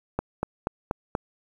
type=click train; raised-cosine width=1 ms; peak=-11 dBFS; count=5; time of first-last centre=0.19-1.152 s; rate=4.16 Hz; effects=8-bit